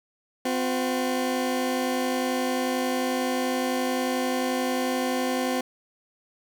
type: tone pair together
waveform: 20% pulse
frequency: 255.8 / 358 Hz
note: C4 / F4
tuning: -39 / +43 cents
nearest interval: tritone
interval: 582 cents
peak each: -20 / -26 dBFS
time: 0.45-5.61 s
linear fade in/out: 5 ms
effects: none